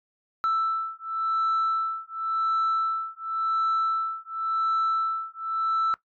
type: beating tone pair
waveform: sine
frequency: 1323 / 1323.92 Hz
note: E6 / E6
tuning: +6 / +7 cents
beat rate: 0.92 Hz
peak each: -25 dBFS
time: 0.44-5.94 s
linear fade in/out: 0 ms
effects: noise-tail reverb RT60 0.1 s tail -18 dB re dry + tanh soft clip ceiling -19 dBFS